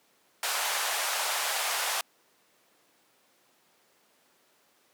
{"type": "band-pass noise", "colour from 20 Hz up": "pink", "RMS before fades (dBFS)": -30, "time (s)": [0.43, 2.01], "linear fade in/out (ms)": 2, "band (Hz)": [660, 14000], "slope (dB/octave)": 24, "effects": ["pink hiss -65 dBFS RMS until 4.93 s", "high-pass 300 Hz 12 dB/octave"]}